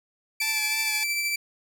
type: tone with tremolo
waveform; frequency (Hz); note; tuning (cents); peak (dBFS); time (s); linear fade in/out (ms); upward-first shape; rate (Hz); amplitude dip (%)
sawtooth; 2331; D7; -14; -20; 0.4-1.36; 5; triangle; 13; 35
type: tone with vibrato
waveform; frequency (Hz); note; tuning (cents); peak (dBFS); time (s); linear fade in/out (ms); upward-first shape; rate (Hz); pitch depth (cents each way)
5% pulse; 868; A5; -24; -18; 0.41-1.04; 10; sine; 3.2; 27
effects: none